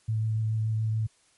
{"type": "tone with vibrato", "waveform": "sine", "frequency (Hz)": 110, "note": "A2", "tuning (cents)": 0, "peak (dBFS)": -24, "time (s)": [0.08, 1.07], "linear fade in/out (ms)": 10, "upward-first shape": "triangle", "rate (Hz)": 7, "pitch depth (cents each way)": 16, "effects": ["white hiss -64 dBFS RMS until 1.37 s", "MP3 48 kbps"]}